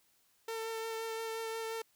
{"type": "tone with vibrato", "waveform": "sawtooth", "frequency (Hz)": 449.6, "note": "A4", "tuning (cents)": 37, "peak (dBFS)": -33, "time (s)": [0.48, 1.82], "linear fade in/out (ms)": 5, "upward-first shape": "sine", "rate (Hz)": 5.7, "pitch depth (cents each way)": 14, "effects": ["white hiss -71 dBFS RMS until 1.95 s"]}